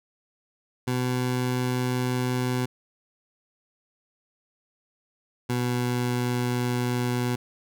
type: tone pair in turn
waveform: 20% pulse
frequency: 125.6 / 123.09 Hz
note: B2 / B2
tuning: +30 / -5 cents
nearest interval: unison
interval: 35 cents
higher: first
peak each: -19 dBFS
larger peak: neither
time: 0.87-2.66 / 5.49-7.36 s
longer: second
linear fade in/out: 10 ms
effects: none